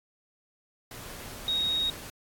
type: tone in noise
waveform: sine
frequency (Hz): 3763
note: A#7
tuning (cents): +16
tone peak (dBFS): -25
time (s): 1.48-1.9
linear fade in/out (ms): 2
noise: pink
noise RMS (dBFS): -42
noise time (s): 0.91-2.1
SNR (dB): +14
effects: AAC 64 kbps